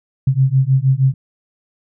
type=beating tone pair; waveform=sine; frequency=130 / 136.4 Hz; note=C3 / C#3; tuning=-11 / -28 cents; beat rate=6.4 Hz; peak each=-14 dBFS; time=0.27-1.14 s; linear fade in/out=5 ms; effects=none